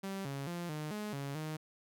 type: tone with pitch steps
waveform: sawtooth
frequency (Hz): 194.4 / 138.5 / 173.4 / 152.4 / 210.5 / 139.7 / 155.4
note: G3 / C#3 / F3 / D#3 / G#3 / C#3 / D#3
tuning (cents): -14 / -1 / -12 / -36 / +24 / +14 / -2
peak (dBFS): -34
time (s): 0.03-1.57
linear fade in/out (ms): 10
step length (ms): 220
effects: none